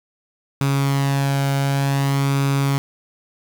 sawtooth tone with flanger, 138.59 Hz, C#3, in tune, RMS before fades -19 dBFS, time 0.61-2.78 s, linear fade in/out 0 ms, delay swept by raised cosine 0.81 to 1.34 ms, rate 0.54 Hz, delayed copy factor +0.5, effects none

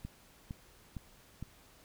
click train, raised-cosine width 5 ms, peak -28 dBFS, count 4, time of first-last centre 0.05-1.426 s, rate 2.18 Hz, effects pink hiss -61 dBFS RMS until 1.84 s

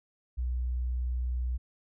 sine tone, 61.74 Hz, B1, in tune, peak -28 dBFS, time 0.37-1.58 s, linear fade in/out 20 ms, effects none

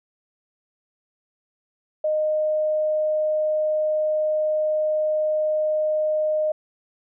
sine tone, 616 Hz, D#5, 17 cents flat, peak -19 dBFS, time 2.04-6.52 s, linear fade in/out 5 ms, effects none

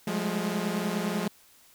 sawtooth tone cluster, 177 / 203.7 / 213.7 Hz, F3 / G#3 / G#3, +23 / -33 / +50 cents, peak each -28 dBFS, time 0.07-1.28 s, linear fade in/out 5 ms, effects white hiss -58 dBFS RMS until 1.74 s

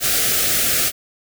white band-stop noise, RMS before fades -18 dBFS, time 0-0.92 s, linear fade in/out 50 ms, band 770 to 1200 Hz, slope 96 dB/octave, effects none

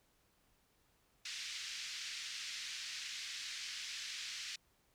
white band-pass noise, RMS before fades -45 dBFS, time 1.25-4.56 s, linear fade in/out 5 ms, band 1800 to 5800 Hz, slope 24 dB/octave, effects pink hiss -74 dBFS RMS until 4.94 s

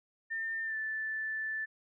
sine tone with pitch glide, 1803 to 1756.7 Hz, A6 to A6, +42 to -3 cents, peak -33 dBFS, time 0.3-1.66 s, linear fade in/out 20 ms, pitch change -45 cents, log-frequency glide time 0.64-0.76 s, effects none

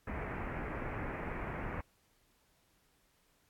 pink low-pass noise, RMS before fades -40 dBFS, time 0.07-1.81 s, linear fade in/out 5 ms, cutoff 2300 Hz, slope 48 dB/octave, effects pink hiss -72 dBFS RMS until 3.49 s + AAC 64 kbps

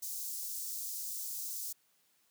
white high-pass noise, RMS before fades -40 dBFS, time 0.02-1.73 s, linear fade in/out 10 ms, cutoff 5300 Hz, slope 24 dB/octave, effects white hiss -72 dBFS RMS until 2.3 s + high-pass 100 Hz 12 dB/octave

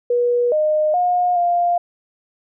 sine tone with pitch steps, 484.1 / 613 / 716 / 699 Hz, B4 / D#5 / F5 / F5, -35 / -26 / +43 / +1 cents, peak -14 dBFS, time 0.1-1.78 s, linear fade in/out 5 ms, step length 420 ms, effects none

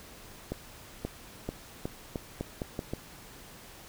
accelerating click train, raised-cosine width 2 ms, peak -19 dBFS, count 9, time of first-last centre 0.52-2.935 s, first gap 530 ms, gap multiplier 0.83, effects pink hiss -50 dBFS RMS until 3.88 s

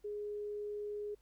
sine tone, 415.3 Hz, G#4, in tune, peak -38 dBFS, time 0.04-1.15 s, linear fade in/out 10 ms, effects added 50 Hz sine -67 dBFS peak until 1.21 s + pink hiss -75 dBFS RMS until 1.21 s

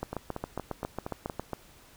two click trains, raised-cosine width 1 ms, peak -20 / -18 dBFS, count 6 / 12, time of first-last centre 0.13-1.298 / 0.03-1.533 s, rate 4.28 / 7.32 Hz, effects pink hiss -56 dBFS RMS until 1.96 s

